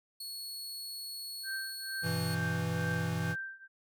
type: tone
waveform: sawtooth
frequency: 4366 Hz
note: C#8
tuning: 27 cents flat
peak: -37 dBFS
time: 0.2-2.35 s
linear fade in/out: 5 ms
type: tone with tremolo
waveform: sine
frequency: 1568 Hz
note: G6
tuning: in tune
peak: -34 dBFS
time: 1.43-3.68 s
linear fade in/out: 50 ms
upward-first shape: triangle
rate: 2.2 Hz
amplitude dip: 95%
type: chord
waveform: square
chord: E minor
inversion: first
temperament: equal with one note detuned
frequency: 99.14 / 123.47 / 164.81 Hz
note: G2 / B2 / E3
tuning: +20 / 0 / 0 cents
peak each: -38 / -39 / -34 dBFS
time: 2.02-3.36 s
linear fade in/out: 50 ms
effects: none